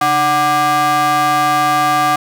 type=ring-modulated tone; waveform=square; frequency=220 Hz; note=A3; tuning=in tune; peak=-9 dBFS; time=0.01-2.16 s; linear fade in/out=5 ms; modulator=963 Hz; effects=none